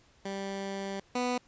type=tone pair in turn; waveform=15% pulse; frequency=196 / 247.5 Hz; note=G3 / B3; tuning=0 / +4 cents; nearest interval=major third; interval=404 cents; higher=second; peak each=-28 / -22 dBFS; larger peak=second; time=0.25-1 / 1.15-1.38 s; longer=first; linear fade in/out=5 ms; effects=pink hiss -63 dBFS RMS until 1.47 s + resampled to 16000 Hz